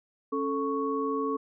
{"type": "tone cluster", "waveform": "sine", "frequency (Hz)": [274.4, 439.9, 1110], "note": ["C#4", "A4", "C#6"], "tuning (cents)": [-17, 0, 2], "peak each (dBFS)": [-31, -30, -32], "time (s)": [0.32, 1.37], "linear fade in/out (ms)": 10, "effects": []}